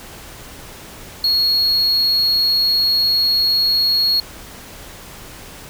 triangle tone, 4316 Hz, C#8, 47 cents flat, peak -12 dBFS, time 1.24-4.2 s, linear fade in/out 2 ms, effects pink hiss -37 dBFS RMS until 5.69 s

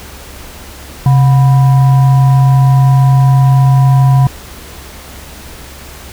sine tone with frequency modulation, 133.4 Hz, C3, 34 cents sharp, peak -4 dBFS, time 1.06-4.27 s, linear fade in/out 2 ms, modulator 854 Hz, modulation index 0.3, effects added 68 Hz sine -34 dBFS peak until 6.12 s + pink hiss -32 dBFS RMS until 6.12 s

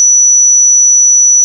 sine tone, 5920 Hz, F#8, in tune, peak -3 dBFS, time 0-1.44 s, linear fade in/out 0 ms, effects none

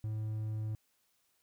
triangle tone, 108.4 Hz, A2, 25 cents flat, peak -32 dBFS, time 0.04-0.75 s, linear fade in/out 0 ms, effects white hiss -75 dBFS RMS until 1.42 s

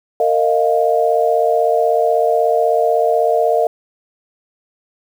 sine chord, Bb suspended fourth, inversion none, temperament equal with one note detuned, 459.2 / 622.3 / 698.5 Hz, Bb4 / Eb5 / F5, -26 / 0 / 0 cents, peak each -16 dBFS, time 0.2-3.67 s, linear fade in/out 2 ms, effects 7-bit

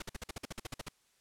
pink noise bursts, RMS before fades -40 dBFS, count 13, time 0-0.886 s, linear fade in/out 5 ms, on 22 ms, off 50 ms, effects white hiss -71 dBFS RMS until 1.2 s + low-pass 10000 Hz 12 dB/octave

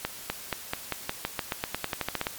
accelerating click train, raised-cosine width 0.3 ms, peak -11 dBFS, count 18, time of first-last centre 0.05-2.269 s, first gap 250 ms, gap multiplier 0.91, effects white hiss -42 dBFS RMS until 2.38 s + MP3 96 kbps

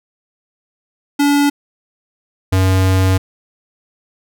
square tone pair in turn, 286.6 / 94.24 Hz, D4 / F#2, -42 / +32 cents, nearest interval octave + perfect fifth, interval 1926 cents, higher first, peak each -11 dBFS, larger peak neither, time 1.19-1.5 / 2.52-3.18 s, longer second, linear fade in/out 10 ms, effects none

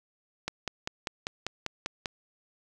click train, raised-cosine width 0.2 ms, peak -14 dBFS, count 9, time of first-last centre 0.48-2.058 s, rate 5.07 Hz, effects none

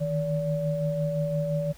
sine tone cluster, 151.7 / 157.5 / 576 Hz, D#3 / D#3 / D5, -44 / +21 / -34 cents, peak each -36 / -27 / -28 dBFS, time 0-1.73 s, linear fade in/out 20 ms, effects added 50 Hz sine -51 dBFS peak until 1.77 s + pink hiss -53 dBFS RMS until 1.77 s

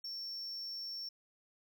triangle tone, 5450 Hz, F8, 43 cents flat, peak -39 dBFS, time 0.04-1.09 s, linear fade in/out 5 ms, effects 12-bit

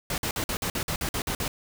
pink noise bursts, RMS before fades -29 dBFS, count 11, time 0.1-1.48 s, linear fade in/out 2 ms, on 80 ms, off 50 ms, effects none

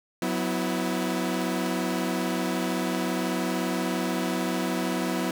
sawtooth tone cluster, 183.8 / 249.4 / 327.1 Hz, F#3 / B3 / E4, -11 / +17 / -13 cents, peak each -26 dBFS, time 0.22-5.31 s, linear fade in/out 2 ms, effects none

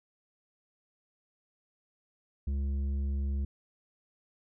sine tone with tanh clipping, 69.3 Hz, C#2, in tune, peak -30 dBFS, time 2.47-3.45 s, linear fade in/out 5 ms, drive 8 dB, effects none

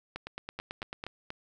two click trains, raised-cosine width 0.3 ms, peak -21 / -22 dBFS, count 9 / 4, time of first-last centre 0.16-1.039 / 0.59-1.304 s, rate 9.1 / 4.2 Hz, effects none

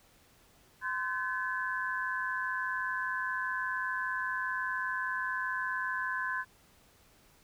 sine tone cluster, 1030 / 1522 / 1715 Hz, C6 / F#6 / A6, -28 / +48 / -45 cents, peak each -36 / -35 / -36 dBFS, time 0.81-6.45 s, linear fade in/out 50 ms, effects pink hiss -63 dBFS RMS until 7.43 s

